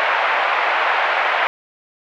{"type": "band-pass noise", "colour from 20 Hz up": "pink", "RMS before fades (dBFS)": -18, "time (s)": [0, 1.47], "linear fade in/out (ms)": 0, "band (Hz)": [660, 2500], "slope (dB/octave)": 24, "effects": []}